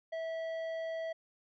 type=tone with tanh clipping; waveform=sine; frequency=652 Hz; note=E5; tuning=19 cents flat; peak=-37 dBFS; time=0.12-1.13 s; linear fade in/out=10 ms; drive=10 dB; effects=none